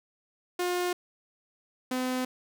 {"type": "tone pair in turn", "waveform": "sawtooth", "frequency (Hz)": [356.8, 254.8], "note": ["F4", "C4"], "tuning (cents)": [37, -46], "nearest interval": "tritone", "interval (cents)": 583, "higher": "first", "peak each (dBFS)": [-23, -24], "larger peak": "first", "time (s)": [[0.59, 0.93], [1.91, 2.25]], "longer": "neither", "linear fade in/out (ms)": 5, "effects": []}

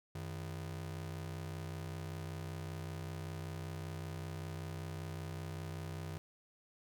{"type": "ring-modulated tone", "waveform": "45% pulse", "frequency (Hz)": 123.47, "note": "B2", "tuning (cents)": 0, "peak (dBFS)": -38, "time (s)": [0.15, 6.18], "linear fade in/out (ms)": 0, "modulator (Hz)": 32.6, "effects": []}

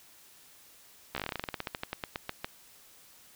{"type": "slowing click train", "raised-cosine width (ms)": 0.3, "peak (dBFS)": -17, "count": 23, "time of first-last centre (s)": [1.15, 2.445], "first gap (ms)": 14, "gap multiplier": 1.12, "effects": ["white hiss -57 dBFS RMS until 3.35 s"]}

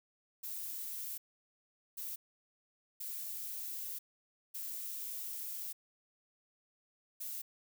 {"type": "noise bursts at uneven times", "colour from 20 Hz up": "violet", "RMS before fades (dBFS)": -42, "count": 5, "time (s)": [[0.43, 1.18], [1.97, 2.16], [3, 3.99], [4.54, 5.73], [7.2, 7.42]], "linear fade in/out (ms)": 10, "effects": []}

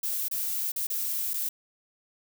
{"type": "noise with dropouts", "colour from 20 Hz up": "violet", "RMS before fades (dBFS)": -30, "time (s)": [0.03, 1.49], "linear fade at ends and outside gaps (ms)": 5, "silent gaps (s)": [[0.284, 0.312], [0.719, 0.76], [0.87, 0.9], [1.335, 1.339]], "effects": []}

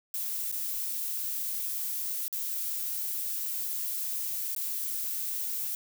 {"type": "noise with dropouts", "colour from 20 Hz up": "violet", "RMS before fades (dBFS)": -33, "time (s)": [0.14, 5.75], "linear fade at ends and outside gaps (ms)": 1, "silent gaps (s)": [[0.516, 0.524], [2.281, 2.327], [4.549, 4.563]], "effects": []}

